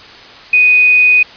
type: tone with quantisation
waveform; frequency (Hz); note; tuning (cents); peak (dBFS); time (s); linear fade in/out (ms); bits
sine; 2489; D#7; 0; -5; 0.53-1.23; 5; 5
effects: white hiss -35 dBFS RMS until 1.36 s + resampled to 11025 Hz